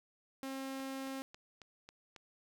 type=tone; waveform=sawtooth; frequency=268 Hz; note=C4; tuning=42 cents sharp; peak=-36 dBFS; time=0.43-1.22 s; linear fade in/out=0 ms
type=click train; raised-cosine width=0.2 ms; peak=-34 dBFS; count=6; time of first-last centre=0.8-2.162 s; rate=3.67 Hz
effects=12-bit